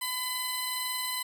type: tone pair together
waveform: 15% pulse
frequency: 1009 / 4058 Hz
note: B5 / B7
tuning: +37 / +46 cents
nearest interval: 2 octaves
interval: 2409 cents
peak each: -27 dBFS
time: 0.01-1.23 s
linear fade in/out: 10 ms
effects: none